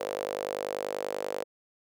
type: tone with high-pass filter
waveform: sawtooth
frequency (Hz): 50.2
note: G1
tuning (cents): +42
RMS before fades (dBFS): -34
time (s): 0-1.44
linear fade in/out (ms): 5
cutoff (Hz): 510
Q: 5.1
effects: none